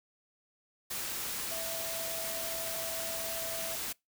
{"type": "tone in noise", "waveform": "sine", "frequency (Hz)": 659.3, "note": "E5", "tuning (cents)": 0, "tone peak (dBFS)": -40, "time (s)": [1.51, 3.76], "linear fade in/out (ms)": 10, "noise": "white", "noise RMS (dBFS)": -37, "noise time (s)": [0.9, 3.93], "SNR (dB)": -6, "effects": ["noise-tail reverb RT60 0.2 s tail -25 dB re dry"]}